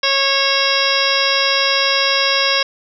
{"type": "harmonic tone", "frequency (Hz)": 548, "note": "C#5", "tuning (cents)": -20, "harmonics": [1, 2, 3, 4, 5, 6, 7, 9, 10], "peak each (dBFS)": [-22, -22, -22, -22, -22, -22, -22, -22, -22], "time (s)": [0.03, 2.63], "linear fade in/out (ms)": 5, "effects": []}